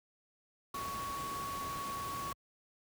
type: tone in noise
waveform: sine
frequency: 1117 Hz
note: C#6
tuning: 13 cents sharp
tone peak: -38 dBFS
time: 0.74-2.33 s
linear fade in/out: 5 ms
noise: pink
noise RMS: -44 dBFS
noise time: 0.74-2.33 s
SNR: +3 dB
effects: high-pass 60 Hz 12 dB/octave